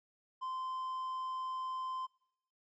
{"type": "tone", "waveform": "triangle", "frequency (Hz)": 1036, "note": "C6", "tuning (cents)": -17, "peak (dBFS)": -35, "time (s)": [0.41, 2.07], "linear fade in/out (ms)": 20, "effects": ["noise-tail reverb RT60 0.7 s tail -23 dB re dry", "resampled to 16000 Hz"]}